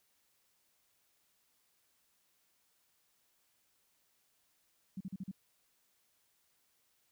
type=tone bursts; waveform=sine; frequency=190 Hz; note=F#3; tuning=46 cents sharp; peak=-38 dBFS; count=5; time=4.97-5.314 s; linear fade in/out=5 ms; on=36 ms; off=41 ms; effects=white hiss -75 dBFS RMS until 7.11 s